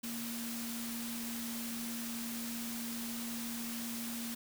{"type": "tone in noise", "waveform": "sine", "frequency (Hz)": 233.1, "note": "A#3", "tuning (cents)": 0, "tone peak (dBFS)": -40, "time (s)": [0.03, 4.35], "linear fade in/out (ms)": 10, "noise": "white", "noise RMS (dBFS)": -43, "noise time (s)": [0.03, 4.35], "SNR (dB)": 0, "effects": []}